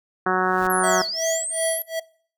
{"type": "harmonic tone", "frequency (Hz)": 185, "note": "F#3", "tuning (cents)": 0, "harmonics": [1, 2, 3, 4, 5, 6, 7, 8, 9, 10], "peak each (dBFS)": [-29, -24, -33, -25, -30, -26, -26, -27, -30, -39], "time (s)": [0.26, 1.02], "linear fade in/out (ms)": 5}
{"type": "noise with exponential growth", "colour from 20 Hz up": "pink", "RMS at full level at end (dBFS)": -36, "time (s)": [0.29, 0.67], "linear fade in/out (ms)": 2, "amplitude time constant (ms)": 82}
{"type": "linear two-way sweep", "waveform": "sine", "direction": "down then up", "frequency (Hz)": [11680, 4280, 11680], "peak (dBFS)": -25, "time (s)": [0.7, 1.82], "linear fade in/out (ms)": 0, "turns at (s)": 1.06}
{"type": "tone with tremolo", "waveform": "square", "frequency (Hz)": 653, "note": "E5", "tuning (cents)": -17, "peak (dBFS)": -21, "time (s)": [0.83, 2], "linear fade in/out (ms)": 10, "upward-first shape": "sine", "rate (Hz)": 2.7, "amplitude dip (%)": 100}
{"effects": ["noise-tail reverb RT60 0.5 s tail -21 dB re dry"]}